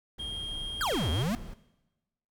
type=noise; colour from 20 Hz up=brown; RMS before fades=-42 dBFS; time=0.18-1.54 s; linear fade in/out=5 ms
type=tone; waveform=triangle; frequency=3226 Hz; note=G7; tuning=49 cents sharp; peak=-33 dBFS; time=0.19-1.23 s; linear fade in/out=10 ms
type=exponential two-way sweep; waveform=square; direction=down then up; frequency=1661.2 to 72.3 to 251.8 Hz; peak=-28 dBFS; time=0.81-1.35 s; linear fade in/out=0 ms; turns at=1.1 s
effects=noise-tail reverb RT60 1.0 s tail -18 dB re dry

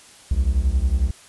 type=beating tone pair; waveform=triangle; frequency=60.1 / 71.1 Hz; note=B1 / C#2; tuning=-46 / +45 cents; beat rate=11 Hz; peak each=-17 / -18 dBFS; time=0.31-1.11 s; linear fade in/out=5 ms; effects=white hiss -47 dBFS RMS until 1.28 s + resampled to 24000 Hz

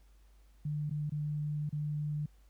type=tone with dropouts; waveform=sine; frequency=149.1 Hz; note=D3; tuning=27 cents sharp; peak=-32 dBFS; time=0.65-2.26 s; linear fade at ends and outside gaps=5 ms; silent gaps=0.897-0.909 / 1.097-1.119 / 1.693-1.726 s; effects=added 50 Hz sine -58 dBFS peak until 2.49 s + pink hiss -72 dBFS RMS until 2.49 s

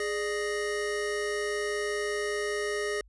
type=tone cluster; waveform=square; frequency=415.7 / 595 / 1865 Hz; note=G#4 / D5 / A#6; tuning=+2 / +22 / 0 cents; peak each=-31 / -39 / -36 dBFS; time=0-3.01 s; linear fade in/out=2 ms; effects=added 50 Hz sine -54 dBFS peak until 3.08 s + resampled to 24000 Hz

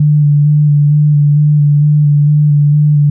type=tone with vibrato; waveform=sine; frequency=147.6 Hz; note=D3; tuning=9 cents sharp; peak=-5 dBFS; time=0-3.1 s; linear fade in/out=5 ms; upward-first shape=square; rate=2.2 Hz; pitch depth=18 cents each way; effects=none

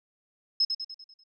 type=tone with echo; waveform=sine; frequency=5170 Hz; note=E8; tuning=34 cents flat; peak=-20 dBFS; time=0.6-0.65 s; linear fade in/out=5 ms; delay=98 ms; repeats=6; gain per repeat=-6 dB; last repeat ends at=1.238 s; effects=none

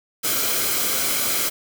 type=noise with comb filter; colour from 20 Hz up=white; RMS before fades=-22 dBFS; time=0.23-1.5 s; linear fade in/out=20 ms; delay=1.1 ms; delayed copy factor=-0.5; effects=none

